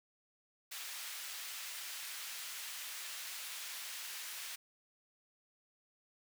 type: high-pass noise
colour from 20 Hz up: pink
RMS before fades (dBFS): -45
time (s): 0.71-4.56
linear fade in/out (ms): 10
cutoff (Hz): 1900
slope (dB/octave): 12
effects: none